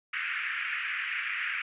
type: band-pass noise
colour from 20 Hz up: white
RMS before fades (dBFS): -33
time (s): 0.13-1.62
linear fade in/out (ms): 5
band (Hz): 1400 to 2600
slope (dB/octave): 48
effects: resampled to 8000 Hz